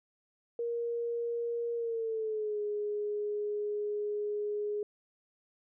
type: tone with pitch glide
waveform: sine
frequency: 470 to 416.3 Hz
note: A#4 to G#4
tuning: +14 to +4 cents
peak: -31 dBFS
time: 0.59-4.83 s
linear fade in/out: 2 ms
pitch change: -210 cents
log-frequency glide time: 1.75-2.6 s
effects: none